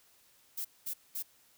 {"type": "noise bursts", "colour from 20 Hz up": "violet", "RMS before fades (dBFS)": -37, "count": 3, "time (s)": [0.57, 1.227], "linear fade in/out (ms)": 10, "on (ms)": 79, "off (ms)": 210, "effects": ["white hiss -65 dBFS RMS until 1.57 s"]}